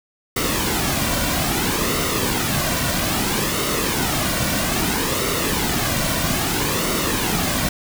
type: noise with flanger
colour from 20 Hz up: pink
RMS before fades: -21 dBFS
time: 0.36-7.69 s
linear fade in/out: 5 ms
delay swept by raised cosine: 1.2 to 2.4 ms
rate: 0.61 Hz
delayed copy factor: -0.55
effects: none